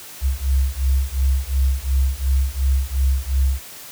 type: beating tone pair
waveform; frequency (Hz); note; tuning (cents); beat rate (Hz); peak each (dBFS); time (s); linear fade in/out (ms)
sine; 65.41 / 68.21; C2 / C#2; 0 / -27; 2.8; -19 / -19; 0.21-3.62; 50
effects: white hiss -38 dBFS RMS until 3.91 s